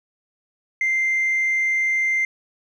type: tone with tanh clipping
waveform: triangle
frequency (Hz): 2089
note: C7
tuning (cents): -3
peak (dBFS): -18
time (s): 0.81-2.25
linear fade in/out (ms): 2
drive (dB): 5
effects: none